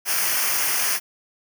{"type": "noise with comb filter", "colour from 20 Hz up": "white", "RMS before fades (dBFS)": -22, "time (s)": [0.05, 1], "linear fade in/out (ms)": 50, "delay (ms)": 0.26, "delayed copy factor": -0.75, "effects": []}